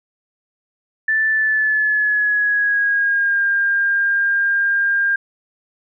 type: tone with pitch glide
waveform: sine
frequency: 1760 to 1604.6 Hz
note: A6 to G6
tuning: 0 to +40 cents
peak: -14 dBFS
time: 1.08-5.16 s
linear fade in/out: 5 ms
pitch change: -160 cents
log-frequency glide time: 1.29-3.43 s
effects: none